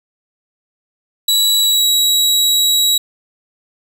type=tone with pitch glide; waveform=sawtooth; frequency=3914 to 3874 Hz; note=B7 to B7; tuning=-16 to -34 cents; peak=-8 dBFS; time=1.28-2.98 s; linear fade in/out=5 ms; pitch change=-18 cents; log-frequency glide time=1.57-1.89 s; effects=none